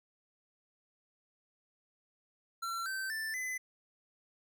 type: tone with pitch steps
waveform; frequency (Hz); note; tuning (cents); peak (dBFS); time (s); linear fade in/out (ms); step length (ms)
square; 1356 / 1548.7 / 1768.7 / 2020; E6 / G6 / A6 / B6; +49 / -21 / +9 / +39; -36; 2.62-3.58; 10; 240
effects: none